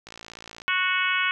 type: click train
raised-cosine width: 0.2 ms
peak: -23 dBFS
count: 32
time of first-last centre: 0.07-0.619 s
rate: 56.5 Hz
type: harmonic tone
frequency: 368.9 Hz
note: F#4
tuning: 5 cents flat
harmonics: 3 / 4 / 5 / 6 / 7 / 8 / 9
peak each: -29 / -26 / -32 / -27 / -29 / -31 / -37 dBFS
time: 0.68-1.31 s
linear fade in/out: 0 ms
effects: none